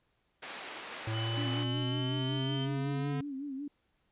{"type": "band-pass noise", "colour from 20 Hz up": "white", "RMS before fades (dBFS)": -44, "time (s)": [0.42, 1.64], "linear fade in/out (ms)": 10, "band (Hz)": [290, 2700], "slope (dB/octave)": 12}
{"type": "linear sweep", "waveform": "square", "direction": "up", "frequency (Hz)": [110, 145], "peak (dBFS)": -33, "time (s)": [1.07, 3.21], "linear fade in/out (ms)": 5}
{"type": "tone with pitch glide", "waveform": "sine", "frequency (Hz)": [2994, 3101], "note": ["F#7", "G7"], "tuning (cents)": [20, -19], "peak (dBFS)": -38, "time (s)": [1.12, 2.68], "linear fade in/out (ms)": 50, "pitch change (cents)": 61, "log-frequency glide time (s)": [1.45, 2.5]}
{"type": "tone with vibrato", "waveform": "sine", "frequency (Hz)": 277.2, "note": "C#4", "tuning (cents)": 0, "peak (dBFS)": -36, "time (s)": [1.37, 3.68], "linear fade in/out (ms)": 5, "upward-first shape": "sine", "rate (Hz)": 5.4, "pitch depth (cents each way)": 91}
{"effects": ["pink hiss -75 dBFS RMS until 4.11 s", "resampled to 8000 Hz"]}